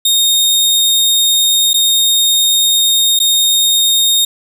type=tone with dropouts; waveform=sawtooth; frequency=3699 Hz; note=A#7; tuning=14 cents flat; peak=-6 dBFS; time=0.05-4.25 s; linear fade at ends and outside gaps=5 ms; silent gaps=1.733-1.741 / 3.191-3.2 s; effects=none